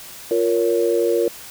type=chord; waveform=sine; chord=Bb minor; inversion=second; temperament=just; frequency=349.6 / 466.2 / 559.4 Hz; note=F4 / Bb4 / Db5; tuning=+2 / 0 / +16 cents; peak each=-20 / -18 / -23 dBFS; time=0.31-1.28 s; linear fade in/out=2 ms; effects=white hiss -38 dBFS RMS until 1.5 s